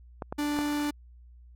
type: clicks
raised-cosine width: 1 ms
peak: -20 / -19 / -19 dBFS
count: 3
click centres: 0.222 / 0.325 / 0.589 s
type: tone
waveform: 45% pulse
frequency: 293.7 Hz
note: D4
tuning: in tune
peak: -27 dBFS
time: 0.38-0.91 s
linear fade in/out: 10 ms
effects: added 60 Hz sine -49 dBFS peak until 1.55 s + AAC 64 kbps